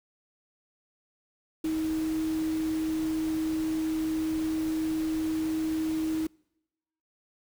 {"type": "tone in noise", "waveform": "sine", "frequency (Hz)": 316.8, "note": "D#4", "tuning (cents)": 31, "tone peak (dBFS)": -26, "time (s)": [1.64, 6.27], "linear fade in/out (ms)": 5, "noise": "pink", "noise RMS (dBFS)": -43, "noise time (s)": [1.64, 6.27], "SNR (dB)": 14, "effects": ["noise-tail reverb RT60 0.9 s tail -26 dB re dry"]}